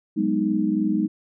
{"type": "chord", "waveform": "sine", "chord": "G# minor seventh", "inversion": "third", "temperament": "equal", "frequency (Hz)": [185, 207.7, 246.9, 311.1], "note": ["F#3", "G#3", "B3", "D#4"], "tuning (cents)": [0, 0, 0, 0], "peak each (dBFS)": [-28, -23, -28, -23], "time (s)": [0.16, 1.08], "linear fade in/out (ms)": 20, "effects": []}